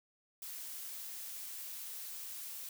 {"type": "noise", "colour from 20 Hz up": "blue", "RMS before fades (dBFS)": -45, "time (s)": [0.42, 2.69], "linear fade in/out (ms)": 2, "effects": []}